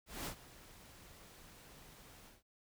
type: noise with ADSR envelope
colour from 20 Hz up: pink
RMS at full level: -41 dBFS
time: 0.06-2.43 s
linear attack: 200 ms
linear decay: 88 ms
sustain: -17 dB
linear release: 170 ms
effects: none